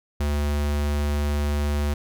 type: tone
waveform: square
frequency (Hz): 73.1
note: D2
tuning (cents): -7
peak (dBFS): -22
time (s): 0.2-1.94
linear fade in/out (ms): 5
effects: none